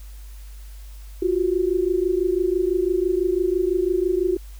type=tone pair together; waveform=sine; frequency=349.4 / 375.4 Hz; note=F4 / F#4; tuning=+1 / +25 cents; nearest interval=minor second; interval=124 cents; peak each=-21 dBFS; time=1.22-4.37 s; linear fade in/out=5 ms; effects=added 50 Hz sine -36 dBFS peak until 4.59 s + white hiss -52 dBFS RMS until 4.59 s